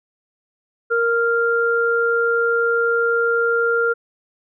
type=tone pair together; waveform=sine; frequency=466 / 1394 Hz; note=A#4 / F6; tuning=-1 / -4 cents; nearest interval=octave + perfect fifth; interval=1897 cents; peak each=-18 dBFS; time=0.9-3.94 s; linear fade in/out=20 ms; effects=none